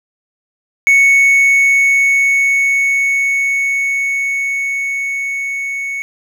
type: tone with level ramp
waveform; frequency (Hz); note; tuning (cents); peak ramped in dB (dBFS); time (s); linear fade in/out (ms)
triangle; 2216; C#7; -1; -4 to -17; 0.87-6.02; 0
effects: none